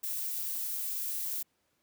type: noise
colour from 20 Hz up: violet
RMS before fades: -35 dBFS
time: 0.03-1.43 s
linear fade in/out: 10 ms
effects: pink hiss -75 dBFS RMS until 1.82 s + high-pass 100 Hz 12 dB/octave